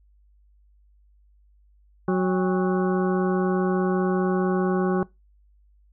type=harmonic tone with a mistuned harmonic; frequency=184.8 Hz; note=F#3; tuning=2 cents flat; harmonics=1 / 2 / 3 / 4 / 6 / 7 / 8; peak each=-22 / -23 / -33 / -32 / -33 / -40 / -37 dBFS; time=2.08-5.03 s; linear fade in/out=2 ms; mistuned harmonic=4; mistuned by=+140 cents; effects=noise-tail reverb RT60 0.2 s tail -22 dB re dry + added 50 Hz sine -55 dBFS peak until 5.92 s